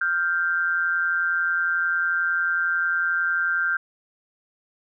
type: tone pair together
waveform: sine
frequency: 1396.9 / 1568 Hz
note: F6 / G6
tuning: 0 / 0 cents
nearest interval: major second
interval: 200 cents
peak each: -23 dBFS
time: 0.01-3.77 s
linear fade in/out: 5 ms
effects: none